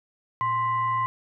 sine tone with frequency modulation, 1046.5 Hz, C6, in tune, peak -22 dBFS, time 0.41-1.06 s, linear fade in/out 0 ms, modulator 931 Hz, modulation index 0.45, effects none

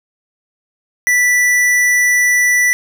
sine tone with hard clipping, 1970 Hz, B6, 5 cents flat, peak -11 dBFS, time 1.07-2.73 s, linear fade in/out 0 ms, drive 15 dB, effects none

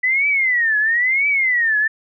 sine tone with vibrato, 1975.5 Hz, B6, in tune, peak -14 dBFS, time 0.03-1.88 s, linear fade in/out 10 ms, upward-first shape triangle, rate 1 Hz, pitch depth 280 cents each way, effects none

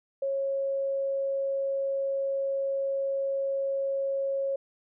sine tone, 547 Hz, C#5, 23 cents flat, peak -26 dBFS, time 0.22-4.56 s, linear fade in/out 5 ms, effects none

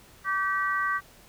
harmonic tone, 386 Hz, G4, 27 cents flat, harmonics 3 / 4 / 5, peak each -27 / -29 / -31 dBFS, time 0.24-1.01 s, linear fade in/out 50 ms, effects pink hiss -54 dBFS RMS until 1.28 s

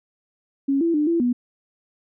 sine tone with pitch steps, 275.6 / 335.1 / 298.7 / 336.6 / 244.3 Hz, C#4 / E4 / D4 / E4 / B3, -10 / +29 / +29 / +36 / -19 cents, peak -17 dBFS, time 0.68-1.33 s, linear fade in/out 10 ms, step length 130 ms, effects none

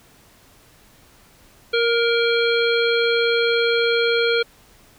harmonic tone with a mistuned harmonic, 466.2 Hz, A#4, in tune, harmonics 1 / 3 / 5 / 7 / 9, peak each -18 / -23 / -25 / -26 / -28 dBFS, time 1.73-4.43 s, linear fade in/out 10 ms, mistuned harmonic 3, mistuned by +17 cents, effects pink hiss -52 dBFS RMS until 4.98 s

